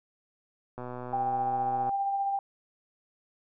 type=click train; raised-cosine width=1 ms; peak=-25 dBFS; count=139; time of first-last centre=0.78-1.893 s; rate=124 Hz
type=tone with tremolo; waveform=sine; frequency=792 Hz; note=G5; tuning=18 cents sharp; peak=-25 dBFS; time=1.13-2.39 s; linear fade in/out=2 ms; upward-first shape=sine; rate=15 Hz; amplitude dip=30%
effects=none